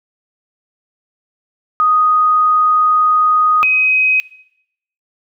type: tone pair in turn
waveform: sine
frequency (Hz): 1244.5 / 2525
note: D#6 / D#7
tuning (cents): 0 / +25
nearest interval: octave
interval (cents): 1225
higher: second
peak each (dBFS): -9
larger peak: neither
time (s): 1.8-3.63 / 3.63-4.2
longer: first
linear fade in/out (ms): 0
effects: noise-tail reverb RT60 0.8 s tail -21 dB re dry